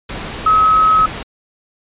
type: tone in noise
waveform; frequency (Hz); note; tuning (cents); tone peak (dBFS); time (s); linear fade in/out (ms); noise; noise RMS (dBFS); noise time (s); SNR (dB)
sine; 1280; D#6; +49; -8; 0.46-1.06; 5; pink; -26; 0.09-1.23; +15
effects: resampled to 8000 Hz